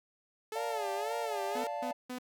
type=tone with vibrato; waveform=sawtooth; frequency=428.4 Hz; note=A4; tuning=46 cents flat; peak=-33 dBFS; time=0.52-1.67 s; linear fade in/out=2 ms; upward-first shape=sine; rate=1.9 Hz; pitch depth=150 cents each way
type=chord; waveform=triangle; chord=D minor; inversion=none; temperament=equal with one note detuned; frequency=581.9 / 698.5 / 880 Hz; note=D5 / F5 / A5; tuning=-16 / 0 / 0 cents; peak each=-37 dBFS; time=0.55-1.93 s; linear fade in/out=10 ms
type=tone bursts; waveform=sawtooth; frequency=250.8 Hz; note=B3; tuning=27 cents sharp; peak=-34 dBFS; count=3; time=1.55-2.186 s; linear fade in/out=5 ms; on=92 ms; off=180 ms
effects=none